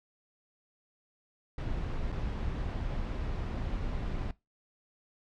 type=noise with dropouts; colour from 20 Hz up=brown; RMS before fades=-34 dBFS; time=1.58-4.31 s; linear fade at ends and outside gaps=2 ms; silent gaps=2.12-2.124 s; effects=noise-tail reverb RT60 0.2 s tail -19 dB re dry + low-pass 4000 Hz 12 dB/octave